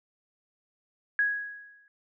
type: tone with exponential decay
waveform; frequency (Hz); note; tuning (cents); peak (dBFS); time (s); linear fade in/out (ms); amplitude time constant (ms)
sine; 1661.2; G#6; 0; -20; 1.19-1.88; 1; 150
effects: none

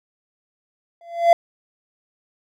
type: tone with exponential growth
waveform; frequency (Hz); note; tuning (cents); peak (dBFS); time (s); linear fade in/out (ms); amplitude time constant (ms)
triangle; 682; F5; -41; -4; 1.01-1.33; 2; 68
effects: none

